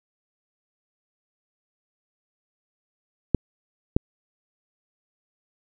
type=clicks; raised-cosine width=3 ms; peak=-4 dBFS; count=2; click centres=3.347 / 3.965 s; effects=none